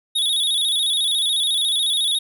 square tone with vibrato, 3576 Hz, A7, 27 cents sharp, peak -18 dBFS, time 0.15-2.19 s, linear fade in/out 10 ms, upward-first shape square, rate 14 Hz, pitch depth 75 cents each way, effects none

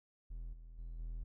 triangle tone with level steps, 41.2 Hz, E1, in tune, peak -40 / -48 / -41 / -38 dBFS, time 0.3-1.24 s, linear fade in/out 10 ms, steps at 0.53 / 0.78 / 0.99 s, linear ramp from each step 5 ms, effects none

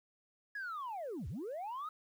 sine linear two-way sweep, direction down then up, 1704 to 61.8 to 1294 Hz, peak -37 dBFS, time 0.55-1.89 s, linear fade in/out 5 ms, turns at 1.28 s, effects tanh soft clip ceiling -37 dBFS + 11-bit

